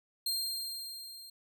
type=tone with level ramp; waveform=sawtooth; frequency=4193 Hz; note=C8; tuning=3 cents sharp; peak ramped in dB=-27 to -45 dBFS; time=0.26-1.3 s; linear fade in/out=5 ms; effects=none